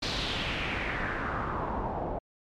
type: noise with low-pass filter sweep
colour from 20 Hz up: pink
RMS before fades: -32 dBFS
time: 0.02-2.19 s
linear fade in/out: 10 ms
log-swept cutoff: 4500 to 650 Hz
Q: 3
effects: MP3 96 kbps